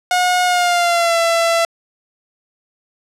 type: tone with pitch glide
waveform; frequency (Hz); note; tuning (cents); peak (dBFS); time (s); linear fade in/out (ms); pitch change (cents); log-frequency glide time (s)
sawtooth; 723 to 670.7; F#5 to E5; -40 to +30; -9; 0.11-1.65; 2; -130; 0.45-1.18
effects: low-pass 10000 Hz 12 dB/octave